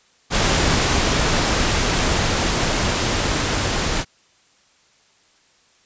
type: noise with level ramp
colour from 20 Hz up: pink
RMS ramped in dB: -17 to -21 dBFS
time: 0.3-4.05 s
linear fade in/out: 50 ms
effects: white hiss -57 dBFS RMS until 5.85 s + resampled to 16000 Hz